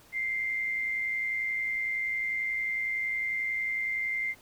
sine tone with amplitude modulation, 2093 Hz, C7, in tune, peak -26 dBFS, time 0.12-4.35 s, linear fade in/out 50 ms, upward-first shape sine, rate 111 Hz, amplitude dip 45%, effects pink hiss -57 dBFS RMS until 4.41 s

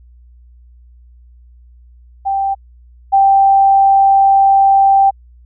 sine tone pair in turn, 784 / 784 Hz, G5 / G5, 0 / 0 cents, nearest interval unison, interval 0 cents, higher neither, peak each -13 / -6 dBFS, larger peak second, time 2.25-2.55 / 3.12-5.11 s, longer second, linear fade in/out 20 ms, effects added 60 Hz sine -40 dBFS peak until 5.45 s

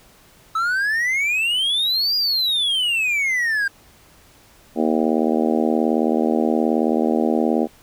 triangle exponential two-way sweep, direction up then down, 1290 to 4900 to 1578 Hz, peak -16 dBFS, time 0.55-3.68 s, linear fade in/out 5 ms, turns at 2.16 s
harmonic tone, 78.8 Hz, D#2, 23 cents sharp, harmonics 3 / 4 / 5 / 6 / 7 / 8 / 9 / 10, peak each -20 / -22 / -24 / -26 / -27 / -28 / -29 / -30 dBFS, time 4.75-7.68 s, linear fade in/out 50 ms
effects pink hiss -51 dBFS RMS until 7.82 s

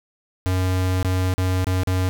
square tone with dropouts, 92.5 Hz, F#2, in tune, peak -19 dBFS, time 0.46-2.09 s, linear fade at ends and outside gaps 0 ms, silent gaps 1.028-1.047 / 1.339-1.38 / 1.644-1.669 / 1.834-1.873 s, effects none

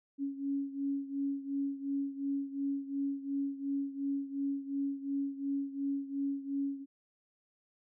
sine beating tone pair, 277.2 / 280 Hz, C#4 / C#4, 0 / +18 cents, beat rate 2.8 Hz, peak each -34 / -38 dBFS, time 0.18-6.86 s, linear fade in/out 50 ms, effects none

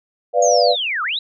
sine chord, B diminished, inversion none, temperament equal, 493.9 / 587.3 / 698.5 Hz, B4 / D5 / F5, 0 / 0 / 0 cents, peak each -16 dBFS, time 0.33-0.76 s, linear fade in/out 50 ms
sine linear two-way sweep, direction down then up, 6700 to 1163 to 4037 Hz, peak -19 dBFS, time 0.42-1.19 s, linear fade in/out 5 ms, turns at 1.03 s
effects none

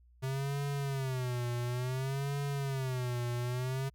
square tone with vibrato, 130.81 Hz, C3, in tune, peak -33 dBFS, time 0.22-3.9 s, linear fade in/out 20 ms, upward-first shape sine, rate 0.57 Hz, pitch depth 140 cents each way, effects added 60 Hz sine -59 dBFS peak until 3.94 s

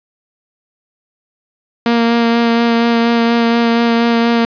sawtooth tone with vibrato, 233.1 Hz, A#3, in tune, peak -6 dBFS, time 1.86-4.45 s, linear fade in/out 2 ms, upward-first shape sine, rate 4.2 Hz, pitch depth 14 cents each way, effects resampled to 11025 Hz + 8-bit

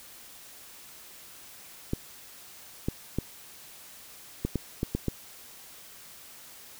clicks, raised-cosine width 3 ms, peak -14 dBFS, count 8, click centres 1.934 / 2.885 / 3.186 / 4.45 / 4.557 / 4.831 / 4.95 / 5.083 s, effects white hiss -49 dBFS RMS until 6.79 s

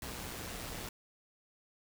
pink noise with amplitude modulation, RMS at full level -41 dBFS, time 0.02-0.89 s, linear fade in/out 2 ms, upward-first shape sine, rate 123 Hz, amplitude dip 40%, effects none

